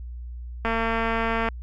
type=click train; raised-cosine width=0.5 ms; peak=-11 dBFS; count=191; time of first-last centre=0.65-1.487 s; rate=227 Hz; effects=added 60 Hz sine -33 dBFS peak until 1.62 s